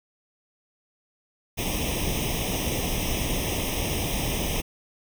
pink noise with comb filter, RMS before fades -27 dBFS, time 1.57-4.62 s, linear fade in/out 20 ms, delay 0.34 ms, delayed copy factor +0.9, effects none

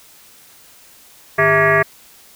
sine tone with frequency modulation, 1159 Hz, D6, 23 cents flat, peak -10 dBFS, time 1.38-1.83 s, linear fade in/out 10 ms, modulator 252 Hz, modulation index 3.6, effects white hiss -46 dBFS RMS until 2.35 s

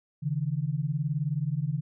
sine beating tone pair, 138.59 / 157.59 Hz, C#3 / D#3, 0 / +22 cents, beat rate 19 Hz, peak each -29 dBFS, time 0.22-1.81 s, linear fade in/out 20 ms, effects none

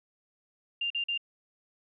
sine tone bursts, 2794 Hz, F7, in tune, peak -28 dBFS, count 3, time 0.81-1.177 s, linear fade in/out 5 ms, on 93 ms, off 44 ms, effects none

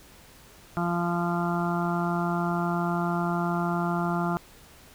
harmonic tone, 172.8 Hz, F3, 18 cents flat, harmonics 1 / 2 / 4 / 5 / 6 / 7 / 8, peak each -27 / -32 / -32 / -35 / -37 / -35 / -35 dBFS, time 0.77-4.37 s, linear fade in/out 0 ms, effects pink hiss -52 dBFS RMS until 4.94 s

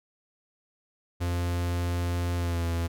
45% pulse tone with pitch glide, 87.31 to 84.53 Hz, F2 to E2, 0 to +44 cents, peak -26 dBFS, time 1.2-2.88 s, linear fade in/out 20 ms, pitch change -56 cents, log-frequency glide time 2.35-2.64 s, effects none

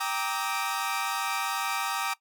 sawtooth chord, Eb major seventh, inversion first, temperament equal with one note detuned, 784 / 932.3 / 1174.7 / 1277.3 Hz, G5 / Bb5 / D6 / Eb6, 0 / 0 / 0 / +45 cents, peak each -30 dBFS, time 0-2.14 s, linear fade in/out 10 ms, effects noise-tail reverb RT60 0.1 s tail -18 dB re dry

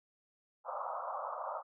white band-pass noise, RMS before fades -40 dBFS, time 0.64-1.63 s, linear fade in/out 50 ms, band 530 to 1300 Hz, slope 96 dB/octave, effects none

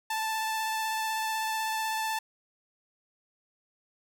sawtooth tone with vibrato, 880 Hz, A5, in tune, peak -25 dBFS, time 0.1-2.19 s, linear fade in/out 5 ms, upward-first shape square, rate 16 Hz, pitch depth 10 cents each way, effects none

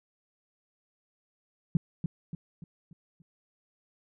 sine tone with echo, 164.81 Hz, E3, in tune, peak -19 dBFS, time 1.75-1.77 s, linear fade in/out 2 ms, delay 290 ms, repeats 5, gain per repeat -7 dB, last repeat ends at 3.22 s, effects none

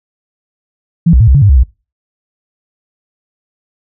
sine tone with pitch steps, 167.8 / 62.8 / 112.4 / 66.2 / 140.5 / 101.7 / 68.4 / 61.4 Hz, E3 / B1 / A2 / C2 / C#3 / G#2 / C#2 / B1, +31 / +30 / +37 / +21 / +24 / -36 / -23 / -9 cents, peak -3 dBFS, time 1.06-1.636 s, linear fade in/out 10 ms, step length 72 ms, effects noise-tail reverb RT60 0.3 s tail -22 dB re dry

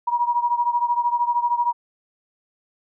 sine beating tone pair, 954 / 967 Hz, A#5 / B5, +40 / -37 cents, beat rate 13 Hz, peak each -20 / -23 dBFS, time 0.07-1.73 s, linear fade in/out 10 ms, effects none

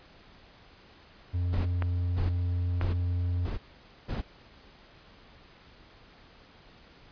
triangle tone, 88.3 Hz, F2, 20 cents sharp, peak -24 dBFS, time 1.33-3.48 s, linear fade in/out 20 ms
brown noise bursts, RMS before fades -32 dBFS, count 5, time 1.52-4.22 s, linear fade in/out 20 ms, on 140 ms, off 500 ms
clicks, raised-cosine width 0.5 ms, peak -18 dBFS, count 2, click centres 1.823 / 2.813 s
effects pink hiss -55 dBFS RMS until 7.11 s + resampled to 11025 Hz

